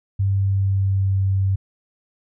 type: tone with pitch glide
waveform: sine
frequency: 98 to 96.54 Hz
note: G2 to G2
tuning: 0 to -26 cents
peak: -16 dBFS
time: 0.19-1.56 s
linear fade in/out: 10 ms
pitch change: -26 cents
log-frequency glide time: 0.32-1.23 s
effects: none